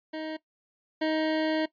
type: tone pair in turn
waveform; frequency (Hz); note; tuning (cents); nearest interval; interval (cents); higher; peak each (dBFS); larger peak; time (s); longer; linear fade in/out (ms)
25% pulse; 313.9 / 313.9; D#4 / D#4; +15 / +15; unison; 0; neither; -29 / -21; second; 0.13-0.37 / 1.01-1.66; second; 10
effects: noise-tail reverb RT60 0.1 s tail -18 dB re dry + resampled to 11025 Hz